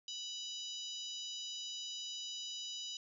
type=harmonic tone with a mistuned harmonic; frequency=987.8 Hz; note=B5; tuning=in tune; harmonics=3 / 4 / 5 / 6 / 7; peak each=-45 / -47 / -49 / -51 / -52 dBFS; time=0.08-2.97 s; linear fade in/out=2 ms; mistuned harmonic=4; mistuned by=-45 cents; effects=none